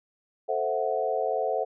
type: chord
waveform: sine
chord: F# half-diminished seventh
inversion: first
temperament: equal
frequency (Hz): 440 / 523.3 / 659.3 / 740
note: A4 / C5 / E5 / F#5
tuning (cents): 0 / 0 / 0 / 0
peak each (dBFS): -30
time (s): 0.48-1.65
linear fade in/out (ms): 20
effects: none